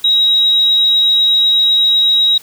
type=tone; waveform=sine; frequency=3823 Hz; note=A#7; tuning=43 cents sharp; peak=-8 dBFS; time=0.04-2.38 s; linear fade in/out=5 ms; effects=white hiss -40 dBFS RMS until 2.42 s